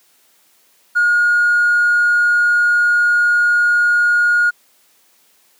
sine tone with hard clipping, 1434 Hz, F6, 45 cents sharp, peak -11 dBFS, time 0.95-4.51 s, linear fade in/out 20 ms, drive 1 dB, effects white hiss -55 dBFS RMS until 5.59 s + high-pass 200 Hz 12 dB/octave

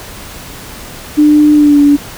sine tone with pitch glide, 299 to 288 Hz, D4 to D4, +31 to -34 cents, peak -3 dBFS, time 1.17-1.97 s, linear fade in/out 20 ms, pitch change -65 cents, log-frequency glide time 1.54-1.79 s, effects pink hiss -29 dBFS RMS until 2.17 s

